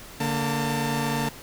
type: tone cluster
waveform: sawtooth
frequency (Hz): 144.9 / 231.5 / 896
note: D3 / A#3 / A5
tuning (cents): -23 / -12 / +31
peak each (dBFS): -24 / -24 / -26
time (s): 0.2-1.29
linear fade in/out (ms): 5
effects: pink hiss -43 dBFS RMS until 1.42 s